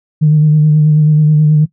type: tone with vibrato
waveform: sine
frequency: 152.4 Hz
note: D#3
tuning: 36 cents flat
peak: -4 dBFS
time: 0.21-1.66 s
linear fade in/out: 20 ms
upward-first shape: sine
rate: 9.3 Hz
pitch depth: 27 cents each way
effects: noise-tail reverb RT60 0.1 s tail -19 dB re dry + tanh soft clip ceiling 0 dBFS